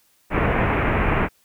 pink low-pass noise, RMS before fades -20 dBFS, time 0.3-1.29 s, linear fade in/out 50 ms, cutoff 2500 Hz, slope 48 dB/octave, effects white hiss -61 dBFS RMS until 1.44 s

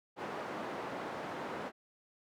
white band-pass noise, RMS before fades -41 dBFS, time 0.16-1.72 s, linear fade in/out 50 ms, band 190 to 1000 Hz, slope 12 dB/octave, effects none

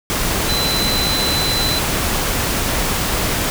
sine tone in noise, 4024 Hz, B7, 32 cents sharp, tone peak -19 dBFS, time 0.49-1.79 s, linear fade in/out 0 ms, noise pink, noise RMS -19 dBFS, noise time 0.1-3.5 s, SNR -3 dB, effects none

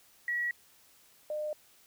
sine tone pair in turn, 1923 / 605.7 Hz, B6 / D#5, -47 / -47 cents, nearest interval octave + minor sixth, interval 2000 cents, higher first, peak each -29 / -32 dBFS, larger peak first, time 0.28-0.51 / 1.3-1.53 s, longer neither, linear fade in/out 2 ms, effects white hiss -62 dBFS RMS until 1.86 s

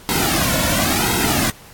pink noise with flanger, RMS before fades -18 dBFS, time 0.09-1.5 s, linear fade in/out 0 ms, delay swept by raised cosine 1.7 to 2.5 ms, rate 0.95 Hz, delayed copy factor -0.85, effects pink hiss -43 dBFS RMS until 1.73 s + AAC 64 kbps

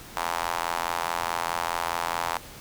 square tone with high-pass filter, 42.36 Hz, E1, 48 cents sharp, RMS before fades -29 dBFS, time 0.16-2.38 s, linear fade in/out 10 ms, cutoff 900 Hz, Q 2.6, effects pink hiss -44 dBFS RMS until 2.6 s

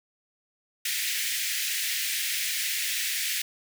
pink high-pass noise, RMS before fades -29 dBFS, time 0.85-3.42 s, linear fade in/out 5 ms, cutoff 1800 Hz, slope 48 dB/octave, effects none

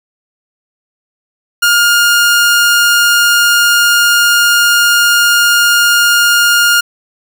sawtooth tone, 1415 Hz, F6, 22 cents sharp, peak -3 dBFS, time 1.62-6.81 s, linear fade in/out 10 ms, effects none

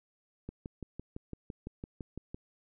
click train, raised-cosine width 3 ms, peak -27 dBFS, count 12, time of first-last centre 0.49-2.345 s, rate 5.93 Hz, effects none

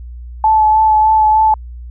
sine tone with vibrato, 867 Hz, A5, 26 cents flat, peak -7 dBFS, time 0.44-1.54 s, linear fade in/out 2 ms, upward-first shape sine, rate 3.3 Hz, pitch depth 17 cents each way, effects added 60 Hz sine -27 dBFS peak until 1.9 s

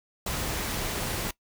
pink noise, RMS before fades -31 dBFS, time 0.26-1.31 s, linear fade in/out 5 ms, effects noise-tail reverb RT60 0.1 s tail -20 dB re dry

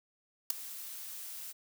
blue noise with ADSR envelope, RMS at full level -24 dBFS, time 0.5-1.53 s, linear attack 4 ms, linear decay 6 ms, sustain -20 dB, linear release 20 ms, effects none

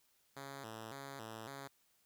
5% pulse tone with vibrato, 123.7 Hz, B2, 3 cents sharp, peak -35 dBFS, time 0.36-1.68 s, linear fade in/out 10 ms, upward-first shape square, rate 1.8 Hz, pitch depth 190 cents each way, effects white hiss -74 dBFS RMS until 2.05 s

